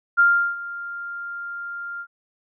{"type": "tone with ADSR envelope", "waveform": "sine", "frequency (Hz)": 1396.9, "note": "F6", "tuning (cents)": 0, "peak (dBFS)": -11, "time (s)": [0.17, 2.07], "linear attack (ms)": 25, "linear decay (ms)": 360, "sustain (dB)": -18, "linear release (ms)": 66, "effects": []}